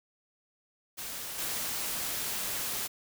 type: noise with level steps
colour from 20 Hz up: white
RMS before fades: -39 / -34 dBFS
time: 0.97-2.88 s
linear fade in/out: 20 ms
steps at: 1.38 s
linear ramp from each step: 10 ms
effects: none